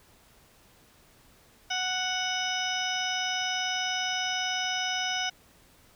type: harmonic tone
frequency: 740 Hz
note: F#5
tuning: in tune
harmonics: 1 / 2 / 3 / 4 / 5 / 7 / 8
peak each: -34 / -34 / -36 / -33 / -38 / -37 / -38 dBFS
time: 1.7-5.3 s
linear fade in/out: 10 ms
effects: pink hiss -59 dBFS RMS until 5.95 s